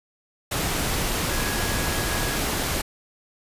sine tone in noise, 1661.2 Hz, G#6, in tune, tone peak -34 dBFS, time 1.3-2.38 s, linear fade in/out 10 ms, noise pink, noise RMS -25 dBFS, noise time 0.51-2.82 s, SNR -12 dB, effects resampled to 32000 Hz

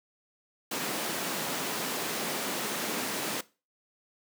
pink high-pass noise, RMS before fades -33 dBFS, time 0.71-3.41 s, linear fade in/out 5 ms, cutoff 190 Hz, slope 24 dB/octave, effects noise-tail reverb RT60 0.3 s tail -19 dB re dry

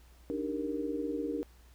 sine chord, Eb major seventh, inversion third, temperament equal with one note detuned, 291.1 / 311.1 / 392 / 466.2 Hz, D4 / Eb4 / G4 / Bb4, -15 / 0 / 0 / 0 cents, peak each -36 / -38 / -40 / -37 dBFS, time 0.3-1.43 s, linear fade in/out 0 ms, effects added 60 Hz sine -55 dBFS peak until 1.74 s + pink hiss -64 dBFS RMS until 1.74 s

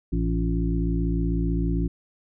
harmonic tone with a mistuned harmonic, 55.8 Hz, A1, 25 cents sharp, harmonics 1 / 2 / 3 / 5 / 6, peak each -24 / -32 / -27 / -29 / -33 dBFS, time 0.12-1.88 s, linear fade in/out 10 ms, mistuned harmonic 6, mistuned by +55 cents, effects none

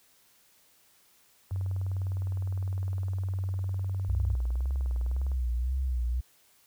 click train, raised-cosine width 1 ms, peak -35 dBFS, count 76, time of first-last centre 1.51-5.317 s, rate 19.7 Hz
sine tone, 95 Hz, F#2, 46 cents sharp, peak -28 dBFS, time 1.51-4.35 s, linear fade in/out 10 ms
sine tone with vibrato, 62.8 Hz, B1, 30 cents sharp, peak -26 dBFS, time 4.08-6.21 s, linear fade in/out 10 ms, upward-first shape sine, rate 1.9 Hz, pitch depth 93 cents each way
effects white hiss -63 dBFS RMS until 6.66 s

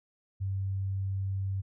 sine tone, 96.8 Hz, G2, 21 cents flat, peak -29 dBFS, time 0.4-1.62 s, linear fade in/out 20 ms, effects none

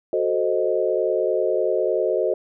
sine chord, F# diminished seventh, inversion none, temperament equal, 370 / 440 / 523.3 / 622.3 Hz, F#4 / A4 / C5 / Eb5, 0 / 0 / 0 / 0 cents, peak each -24 dBFS, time 0.13-2.34 s, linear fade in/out 2 ms, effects none

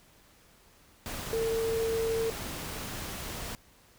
sine tone in noise, 452.3 Hz, A4, 48 cents sharp, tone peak -27 dBFS, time 1.33-2.3 s, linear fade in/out 0 ms, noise pink, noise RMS -38 dBFS, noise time 1.06-3.55 s, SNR +8 dB, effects pink hiss -60 dBFS RMS until 3.98 s

